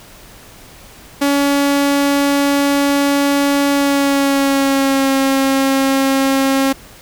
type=tone with pitch glide; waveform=sawtooth; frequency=282.3 to 270.3 Hz; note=C#4 to C#4; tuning=+32 to -44 cents; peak=-8 dBFS; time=1.21-6.73 s; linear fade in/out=10 ms; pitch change=-76 cents; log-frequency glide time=3.71-5.13 s; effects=pink hiss -40 dBFS RMS until 7.01 s